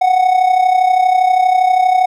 triangle tone with amplitude modulation, 740 Hz, F#5, in tune, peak -4 dBFS, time 0.01-2.06 s, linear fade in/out 10 ms, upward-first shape sine, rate 32.5 Hz, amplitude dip 65%, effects none

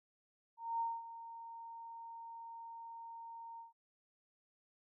sine tone with ADSR envelope, 921 Hz, A#5, 21 cents flat, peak -33 dBFS, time 0.57-3.73 s, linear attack 230 ms, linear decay 220 ms, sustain -14 dB, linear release 140 ms, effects none

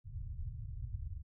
white low-pass noise, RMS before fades -42 dBFS, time 0.04-1.23 s, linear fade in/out 50 ms, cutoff 120 Hz, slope 48 dB/octave, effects none

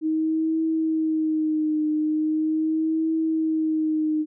sine tone with vibrato, 313.6 Hz, D#4, 14 cents sharp, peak -20 dBFS, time 0.01-4.26 s, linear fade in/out 50 ms, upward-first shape triangle, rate 0.4 Hz, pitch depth 46 cents each way, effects none

